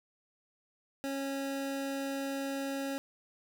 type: tone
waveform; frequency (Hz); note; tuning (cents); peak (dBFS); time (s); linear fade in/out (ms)
25% pulse; 274.3; C#4; -18; -30; 1.04-2.98; 0
effects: none